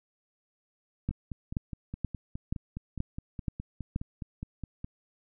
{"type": "two click trains", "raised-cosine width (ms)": 5, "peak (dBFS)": [-24, -17], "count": [19, 7], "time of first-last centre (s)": [[1.11, 4.844], [1.09, 3.961]], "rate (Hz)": [4.82, 2.09], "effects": []}